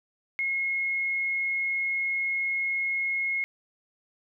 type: tone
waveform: sine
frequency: 2163 Hz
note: C#7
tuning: 43 cents flat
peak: -25 dBFS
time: 0.39-3.44 s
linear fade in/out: 0 ms
effects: none